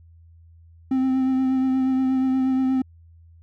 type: tone with vibrato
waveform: triangle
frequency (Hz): 261.6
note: C4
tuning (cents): 0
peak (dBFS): -16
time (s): 0.91-2.82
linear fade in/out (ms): 5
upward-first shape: triangle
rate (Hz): 8.4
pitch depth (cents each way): 22
effects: added 83 Hz sine -47 dBFS peak until 3.42 s

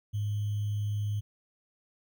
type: tone with sample-and-hold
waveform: sine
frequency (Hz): 103.83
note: G#2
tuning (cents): 0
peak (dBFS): -28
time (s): 0.13-1.21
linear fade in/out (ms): 20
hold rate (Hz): 3150
effects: none

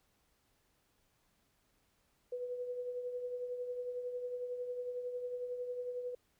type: tone with tremolo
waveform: sine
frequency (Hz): 493.9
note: B4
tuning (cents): 0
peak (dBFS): -35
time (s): 2.32-6.15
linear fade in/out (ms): 5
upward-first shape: triangle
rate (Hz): 11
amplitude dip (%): 55
effects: pink hiss -75 dBFS RMS until 6.39 s

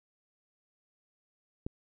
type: click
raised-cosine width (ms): 3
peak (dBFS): -22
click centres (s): 1.665
effects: none

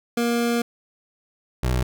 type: tone pair in turn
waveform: 25% pulse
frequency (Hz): 236.1 / 62.53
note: A#3 / B1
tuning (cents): +22 / +22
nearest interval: octave + major seventh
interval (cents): 2300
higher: first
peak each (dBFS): -16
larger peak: neither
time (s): 0.17-0.62 / 1.63-1.83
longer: first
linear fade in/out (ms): 5
effects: none

